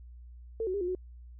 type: tone with pitch steps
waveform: sine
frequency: 449.8 / 371.5 / 403.7 / 355.5 / 368 Hz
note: A4 / F#4 / G#4 / F4 / F#4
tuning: +38 / +7 / -49 / +31 / -9 cents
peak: -29 dBFS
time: 0.6-0.95 s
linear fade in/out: 2 ms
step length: 70 ms
effects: added 60 Hz sine -46 dBFS peak until 1.39 s